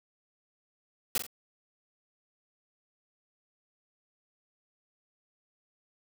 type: noise with echo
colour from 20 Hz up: white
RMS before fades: -28 dBFS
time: 1.15-1.18 s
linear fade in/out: 2 ms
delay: 43 ms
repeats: 2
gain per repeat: -8 dB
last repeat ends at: 1.266 s
effects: none